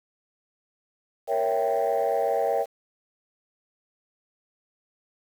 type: chord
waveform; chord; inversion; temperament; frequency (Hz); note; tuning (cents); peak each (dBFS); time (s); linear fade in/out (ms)
sine; A# diminished seventh; none; equal; 466.2 / 554.4 / 659.3 / 784; A#4 / C#5 / E5 / G5; 0 / 0 / 0 / 0; -26; 1.27-2.66; 50
effects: tanh soft clip ceiling -16 dBFS + 8-bit